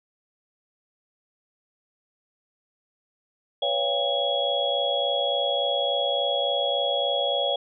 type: tone cluster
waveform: sine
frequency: 498.5 / 562 / 692 / 799 / 3332 Hz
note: B4 / C#5 / F5 / G5 / G#7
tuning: +16 / +24 / -16 / +33 / +5 cents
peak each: -32 / -26 / -30 / -33 / -26 dBFS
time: 3.62-7.56 s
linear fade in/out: 5 ms
effects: none